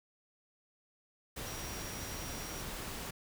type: tone in noise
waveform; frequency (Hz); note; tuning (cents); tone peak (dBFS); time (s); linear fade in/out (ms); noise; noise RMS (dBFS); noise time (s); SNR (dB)
sine; 5680; F8; +28; -49; 1.46-2.62; 10; pink; -42; 1.36-3.11; -10
effects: none